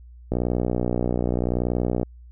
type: click train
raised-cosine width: 2 ms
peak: -10 dBFS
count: 105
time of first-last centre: 0.32-2.031 s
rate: 60.8 Hz
effects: added 60 Hz sine -42 dBFS peak until 2.31 s